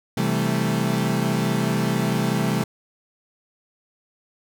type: chord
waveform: 35% pulse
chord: A minor seventh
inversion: first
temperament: equal with one note detuned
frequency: 130.81 / 164.81 / 196 / 220.6 Hz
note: C3 / E3 / G3 / A3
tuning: 0 / 0 / 0 / +5 cents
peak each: -24 dBFS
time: 0.17-2.64 s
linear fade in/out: 5 ms
effects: none